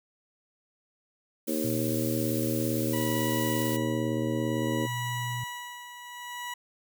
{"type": "noise", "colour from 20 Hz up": "blue", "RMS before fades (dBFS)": -37, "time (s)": [1.47, 3.77], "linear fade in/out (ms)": 10}
{"type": "harmonic tone", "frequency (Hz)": 77.78, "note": "D#2", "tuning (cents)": 0, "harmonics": [3, 4, 5, 6, 7], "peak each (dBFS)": [-32, -31, -36, -38, -35], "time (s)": [1.47, 4.87], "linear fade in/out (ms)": 20}
{"type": "tone with pitch glide", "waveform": "sine", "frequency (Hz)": [119.4, 120.93], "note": ["A#2", "B2"], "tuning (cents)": [42, -36], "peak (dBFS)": -32, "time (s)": [1.64, 5.44], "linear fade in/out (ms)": 5, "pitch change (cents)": 22, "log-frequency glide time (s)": [3.57, 4.99]}
{"type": "tone with tremolo", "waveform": "20% pulse", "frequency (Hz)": 974, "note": "B5", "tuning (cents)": -24, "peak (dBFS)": -27, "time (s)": [2.93, 6.54], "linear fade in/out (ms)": 5, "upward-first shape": "sine", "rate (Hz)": 0.58, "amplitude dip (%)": 70}
{"effects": []}